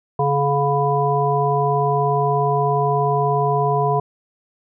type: harmonic tone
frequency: 141.6 Hz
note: C#3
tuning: 37 cents sharp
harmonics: 1 / 3 / 5 / 7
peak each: -21 / -21 / -21 / -21 dBFS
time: 0.19-4 s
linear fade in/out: 5 ms
effects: none